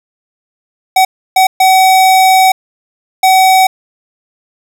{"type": "tone bursts at uneven times", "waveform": "square", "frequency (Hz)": 756, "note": "F#5", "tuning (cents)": 37, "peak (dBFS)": -5, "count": 4, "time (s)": [[0.96, 1.05], [1.36, 1.47], [1.6, 2.52], [3.23, 3.67]], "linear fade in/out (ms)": 5, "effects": []}